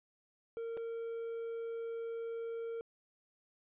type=tone with dropouts; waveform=triangle; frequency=459.6 Hz; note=A#4; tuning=25 cents flat; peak=-36 dBFS; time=0.57-2.81 s; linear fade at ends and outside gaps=0 ms; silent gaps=0.769-0.774 s; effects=resampled to 8000 Hz